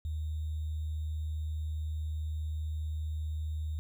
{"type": "tone with sample-and-hold", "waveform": "sine", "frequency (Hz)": 77.6, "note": "D#2", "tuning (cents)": -4, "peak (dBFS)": -32, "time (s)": [0.05, 3.79], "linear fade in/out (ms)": 0, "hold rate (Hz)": 3675, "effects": []}